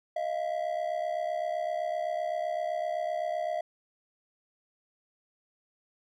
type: ring-modulated tone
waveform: triangle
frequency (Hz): 660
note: E5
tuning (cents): +2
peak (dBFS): -24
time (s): 0.16-3.61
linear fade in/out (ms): 5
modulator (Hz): 33.9
effects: none